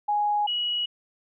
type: tone pair in turn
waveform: sine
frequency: 830.6 / 2916 Hz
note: G#5 / F#7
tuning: 0 / -26 cents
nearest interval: octave + minor seventh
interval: 2174 cents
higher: second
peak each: -21 / -24 dBFS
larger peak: first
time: 0.08-0.47 / 0.47-0.86 s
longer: neither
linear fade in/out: 10 ms
effects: none